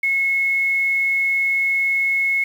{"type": "tone with quantisation", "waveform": "sine", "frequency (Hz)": 2181, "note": "C#7", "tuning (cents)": -29, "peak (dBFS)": -16, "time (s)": [0.03, 2.44], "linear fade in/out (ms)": 5, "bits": 7, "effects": []}